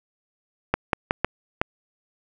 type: clicks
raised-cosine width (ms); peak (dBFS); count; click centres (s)
0.5; -4; 5; 0.74 / 0.932 / 1.109 / 1.246 / 1.615
effects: none